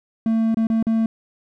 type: tone with dropouts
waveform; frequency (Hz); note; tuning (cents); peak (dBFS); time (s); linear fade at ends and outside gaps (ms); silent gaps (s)
triangle; 224.4; A3; +34; -14; 0.26-1.06; 2; 0.545-0.57 / 0.67-0.7 / 0.827-0.868
effects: none